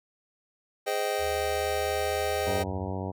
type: chord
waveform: square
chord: Ab major seventh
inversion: none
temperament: just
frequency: 415.3 / 519.1 / 623 / 778.7 Hz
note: Ab4 / C5 / Eb5 / G5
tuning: 0 / -14 / +2 / -12 cents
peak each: -33 dBFS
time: 0.86-2.64 s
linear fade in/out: 20 ms
type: tone with pitch glide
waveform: sine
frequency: 76.4 to 80.15 Hz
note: D#2 to E2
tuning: -31 to -48 cents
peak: -38 dBFS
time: 1.18-2.93 s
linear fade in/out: 50 ms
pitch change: +83 cents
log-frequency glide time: 1.53-2.52 s
type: harmonic tone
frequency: 94.8 Hz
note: F#2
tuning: 43 cents sharp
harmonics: 1 / 2 / 3 / 4 / 5 / 6 / 7 / 8 / 9 / 10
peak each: -34 / -37 / -39 / -40 / -41 / -42 / -42 / -43 / -44 / -44 dBFS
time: 2.46-3.12 s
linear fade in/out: 20 ms
effects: none